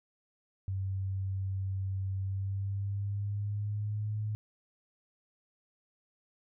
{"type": "tone with pitch glide", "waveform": "sine", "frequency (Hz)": [96.1, 106.63], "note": ["G2", "G#2"], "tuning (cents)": [-34, 46], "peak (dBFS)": -31, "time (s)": [0.68, 4.35], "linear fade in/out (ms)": 0, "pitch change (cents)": 180, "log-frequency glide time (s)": [2.18, 4.19], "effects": []}